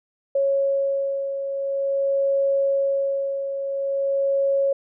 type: beating tone pair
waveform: sine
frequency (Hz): 551 / 551.47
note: C#5 / C#5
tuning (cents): -11 / -9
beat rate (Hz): 0.47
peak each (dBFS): -20 / -28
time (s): 0.35-4.73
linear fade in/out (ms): 5
effects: none